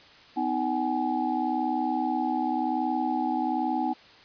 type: tone cluster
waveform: sine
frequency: 253.2 / 314.6 / 759 / 840 Hz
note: B3 / D#4 / F#5 / G#5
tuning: +43 / +19 / +44 / +19 cents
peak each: -30 dBFS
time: 0.36-3.94 s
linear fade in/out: 20 ms
effects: white hiss -52 dBFS RMS until 4.24 s + resampled to 11025 Hz